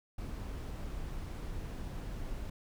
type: noise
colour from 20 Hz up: brown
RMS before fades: -40 dBFS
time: 0.18-2.5 s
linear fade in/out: 5 ms
effects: none